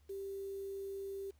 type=tone with quantisation; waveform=sine; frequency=392 Hz; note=G4; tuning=in tune; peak=-40 dBFS; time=0.09-1.31 s; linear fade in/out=10 ms; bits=10; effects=added 73 Hz sine -64 dBFS peak until 1.39 s + pink hiss -75 dBFS RMS until 1.39 s